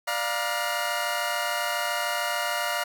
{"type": "tone cluster", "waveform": "20% pulse", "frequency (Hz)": [592, 698, 951, 1443], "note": ["D5", "F5", "A#5", "F#6"], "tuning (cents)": [14, -1, 34, -44], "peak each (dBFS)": [-27, -25, -27, -28], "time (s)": [0.07, 2.84], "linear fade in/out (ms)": 10, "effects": []}